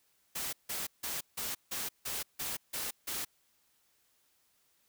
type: noise bursts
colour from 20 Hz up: white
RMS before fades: -37 dBFS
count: 9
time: 0.35-3.25 s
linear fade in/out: 10 ms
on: 180 ms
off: 160 ms
effects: white hiss -72 dBFS RMS until 4.88 s